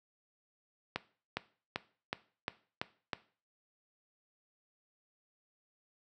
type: accelerating click train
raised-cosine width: 0.3 ms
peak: -17 dBFS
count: 7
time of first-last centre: 0.96-3.132 s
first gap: 410 ms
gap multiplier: 0.95
effects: noise-tail reverb RT60 0.4 s tail -17 dB re dry + high-pass 100 Hz 12 dB/octave